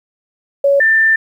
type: tone pair in turn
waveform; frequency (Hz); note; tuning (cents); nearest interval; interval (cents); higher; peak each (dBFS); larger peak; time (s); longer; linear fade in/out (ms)
sine; 560 / 1783; C#5 / A6; +18 / +22; octave + minor sixth; 2004; second; -8; neither; 0.64-0.8 / 0.8-1.16; second; 5
effects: 8-bit